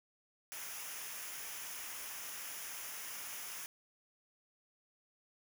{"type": "noise with comb filter", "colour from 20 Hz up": "white", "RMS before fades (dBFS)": -45, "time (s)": [0.52, 3.66], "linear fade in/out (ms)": 0, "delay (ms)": 0.24, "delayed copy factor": -0.6, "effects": []}